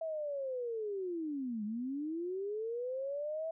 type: linear two-way sweep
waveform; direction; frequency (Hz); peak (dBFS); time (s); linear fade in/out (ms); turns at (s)
sine; down then up; 657 to 204.2 to 657; -35; 0.01-3.51; 5; 1.64
effects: none